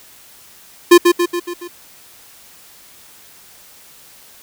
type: tone with echo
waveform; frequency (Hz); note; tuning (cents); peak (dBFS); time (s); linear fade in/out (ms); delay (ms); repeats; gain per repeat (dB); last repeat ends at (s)
square; 349.2; F4; 0; -3; 0.91-0.98; 10; 140; 5; -5; 1.68
effects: white hiss -44 dBFS RMS until 4.42 s